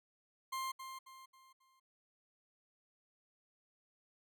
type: tone with echo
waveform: 40% pulse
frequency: 1055 Hz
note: C6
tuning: 14 cents sharp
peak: -37 dBFS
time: 0.52-0.72 s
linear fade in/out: 10 ms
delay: 270 ms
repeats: 4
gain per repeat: -8 dB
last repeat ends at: 1.8 s
effects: none